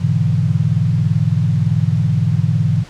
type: chord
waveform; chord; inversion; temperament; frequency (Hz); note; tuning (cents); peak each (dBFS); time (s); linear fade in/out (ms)
sine; E dominant seventh; first; equal; 103.83 / 123.47 / 146.83 / 164.81; G#2 / B2 / D3 / E3; 0 / 0 / 0 / 0; -18; 0-2.84; 20
effects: pink hiss -40 dBFS RMS until 2.89 s + low-pass 6000 Hz 12 dB/octave